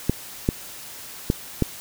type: clicks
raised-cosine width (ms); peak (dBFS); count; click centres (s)
3; -5; 4; 0.096 / 0.489 / 1.301 / 1.623
effects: white hiss -39 dBFS RMS until 1.8 s